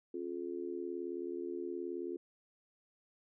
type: tone with amplitude modulation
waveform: sine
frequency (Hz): 351.5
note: F4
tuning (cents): +11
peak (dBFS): -33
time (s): 0.14-2.17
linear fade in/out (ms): 5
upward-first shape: sine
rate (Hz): 78.9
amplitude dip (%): 100
effects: none